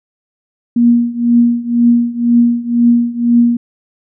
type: tone with tremolo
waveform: sine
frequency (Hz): 237.5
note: A#3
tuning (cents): +33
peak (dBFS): -4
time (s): 0.76-3.57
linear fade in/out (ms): 5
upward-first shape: triangle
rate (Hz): 2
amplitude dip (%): 90
effects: none